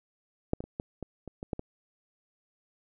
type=clicks; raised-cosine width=2 ms; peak=-12 / -22 / -29 / -19 / -23 / -27 / -24 / -17 / -22 dBFS; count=9; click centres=0.534 / 0.605 / 0.64 / 0.799 / 1.027 / 1.277 / 1.429 / 1.532 / 1.594 s; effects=none